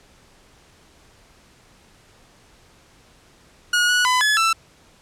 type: tone with pitch steps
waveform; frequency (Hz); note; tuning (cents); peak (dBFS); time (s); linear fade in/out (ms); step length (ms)
sawtooth; 1446 / 1467 / 1005 / 1708 / 1331; F#6 / F#6 / B5 / G#6 / E6; -40 / -15 / +30 / +48 / +16; -12; 3.73-4.53; 5; 160
effects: pink hiss -53 dBFS RMS until 5.01 s + low-pass 9000 Hz 12 dB/octave